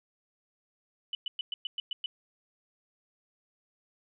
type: tone bursts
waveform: sine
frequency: 2990 Hz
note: F#7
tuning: 17 cents sharp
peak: -31 dBFS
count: 8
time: 1.13-2.06 s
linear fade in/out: 2 ms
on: 20 ms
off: 110 ms
effects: none